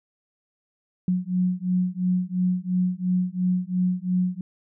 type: beating tone pair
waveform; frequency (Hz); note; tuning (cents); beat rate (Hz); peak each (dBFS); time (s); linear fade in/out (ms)
sine; 180.5 / 183.4; F#3 / F#3; -43 / -15; 2.9; -24; 1.08-4.41; 2
effects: none